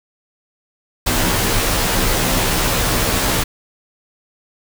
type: noise with comb filter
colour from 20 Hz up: pink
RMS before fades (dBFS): -17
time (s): 1.06-3.44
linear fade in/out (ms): 10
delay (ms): 14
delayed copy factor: -1
effects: none